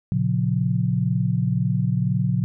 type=chord; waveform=sine; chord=Bb minor; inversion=none; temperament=equal with one note detuned; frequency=116.54 / 138.59 / 179.01 Hz; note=Bb2 / Db3 / F3; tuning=0 / 0 / +43 cents; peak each=-23 dBFS; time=0.12-2.44 s; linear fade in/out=0 ms; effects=none